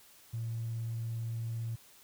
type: tone with tanh clipping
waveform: triangle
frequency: 114.7 Hz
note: A#2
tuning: 28 cents flat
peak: -33 dBFS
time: 0.33-1.76 s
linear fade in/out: 10 ms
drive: 1 dB
effects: white hiss -59 dBFS RMS until 2.03 s